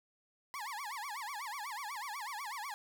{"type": "tone with vibrato", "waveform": "30% pulse", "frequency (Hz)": 973, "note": "B5", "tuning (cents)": -26, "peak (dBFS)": -37, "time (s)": [0.54, 2.74], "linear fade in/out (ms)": 0, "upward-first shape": "sine", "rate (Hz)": 8.1, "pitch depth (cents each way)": 300, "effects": []}